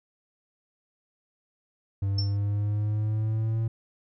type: exponential sweep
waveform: triangle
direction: up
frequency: 98 to 113.2 Hz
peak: -22 dBFS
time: 2.02-3.68 s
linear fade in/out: 5 ms
type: tone with exponential decay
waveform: sine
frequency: 5390 Hz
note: E8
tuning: 38 cents sharp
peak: -26 dBFS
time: 2.18-2.37 s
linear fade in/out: 5 ms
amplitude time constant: 40 ms
effects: none